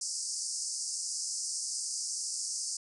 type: band-pass noise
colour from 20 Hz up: pink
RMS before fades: -36 dBFS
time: 0.01-2.77 s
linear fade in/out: 5 ms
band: 4800 to 9500 Hz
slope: 96 dB/octave
effects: none